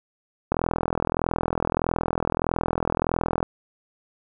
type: click train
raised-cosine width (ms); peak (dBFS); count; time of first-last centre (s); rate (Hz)
1; -8; 122; 0.52-3.429; 41.6
effects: none